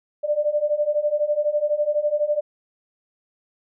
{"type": "beating tone pair", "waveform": "sine", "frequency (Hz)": [587.3, 599.3], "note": ["D5", "D5"], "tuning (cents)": [0, 35], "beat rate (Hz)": 12, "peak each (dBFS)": [-23, -21], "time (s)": [0.23, 2.41], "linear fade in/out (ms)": 20, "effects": []}